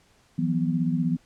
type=chord; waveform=sine; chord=E suspended second; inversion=none; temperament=equal with one note detuned; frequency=164.81 / 180.77 / 246.9 Hz; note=E3 / F#3 / B3; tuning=0 / -40 / 0 cents; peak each=-25 / -28 / -26 dBFS; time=0.38-1.17 s; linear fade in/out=10 ms; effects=pink hiss -61 dBFS RMS until 1.25 s + low-pass 9000 Hz 12 dB/octave